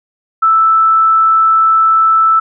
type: tone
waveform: sine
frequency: 1318.5 Hz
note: E6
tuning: in tune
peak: -6 dBFS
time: 0.42-2.4 s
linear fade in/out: 10 ms
effects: none